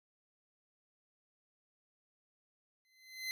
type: tone with exponential growth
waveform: 25% pulse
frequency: 2053 Hz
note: C7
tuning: 33 cents flat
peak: -31 dBFS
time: 2.85-3.31 s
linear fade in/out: 0 ms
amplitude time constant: 99 ms
effects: none